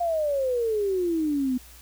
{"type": "exponential sweep", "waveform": "sine", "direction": "down", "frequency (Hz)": [706, 247.1], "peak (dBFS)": -22, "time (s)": [0, 1.58], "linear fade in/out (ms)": 10, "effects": ["added 60 Hz sine -49 dBFS peak until 1.81 s", "white hiss -50 dBFS RMS until 1.81 s"]}